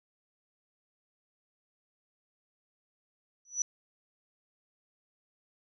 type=tone with exponential growth; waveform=sine; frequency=5920 Hz; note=F#8; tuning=in tune; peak=-23 dBFS; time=3.45-3.62 s; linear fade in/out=2 ms; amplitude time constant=35 ms; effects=none